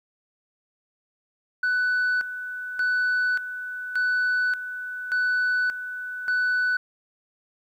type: tone with tremolo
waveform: sine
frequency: 1492 Hz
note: F#6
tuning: 14 cents sharp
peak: -18 dBFS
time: 1.63-6.77 s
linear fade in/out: 5 ms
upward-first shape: square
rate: 0.86 Hz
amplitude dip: 75%
effects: tanh soft clip ceiling -19 dBFS + 10-bit